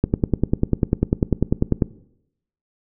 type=click train; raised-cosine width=3 ms; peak=-3 dBFS; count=19; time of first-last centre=0.04-1.822 s; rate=10.1 Hz; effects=noise-tail reverb RT60 0.8 s tail -19 dB re dry